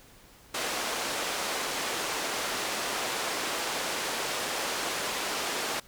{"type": "band-pass noise", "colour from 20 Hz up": "pink", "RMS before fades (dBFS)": -32, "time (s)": [0.54, 5.8], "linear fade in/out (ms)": 5, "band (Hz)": [420, 8900], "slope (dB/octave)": 12, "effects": ["pink hiss -55 dBFS RMS until 5.87 s"]}